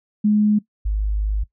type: tone pair in turn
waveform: sine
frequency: 210.2 / 51.72 Hz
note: G#3 / G#1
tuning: +21 / -6 cents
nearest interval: 2 octaves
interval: 2427 cents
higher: first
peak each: -13 / -18 dBFS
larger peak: first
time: 0.24-0.59 / 0.85-1.44 s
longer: second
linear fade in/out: 10 ms
effects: noise-tail reverb RT60 0.1 s tail -18 dB re dry